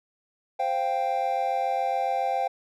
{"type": "chord", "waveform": "triangle", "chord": "C suspended fourth", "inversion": "none", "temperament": "just", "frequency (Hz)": [523.3, 697.7, 784.9], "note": ["C5", "F5", "G5"], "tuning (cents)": [0, -2, 2], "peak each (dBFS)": [-29, -27, -24], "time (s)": [0.59, 2.48], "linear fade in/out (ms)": 10, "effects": []}